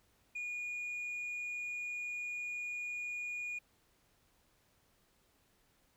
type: tone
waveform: sine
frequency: 2442 Hz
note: D#7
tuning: 33 cents flat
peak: -35 dBFS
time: 0.35-3.59 s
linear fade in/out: 10 ms
effects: tanh soft clip ceiling -37 dBFS + pink hiss -72 dBFS RMS until 5.96 s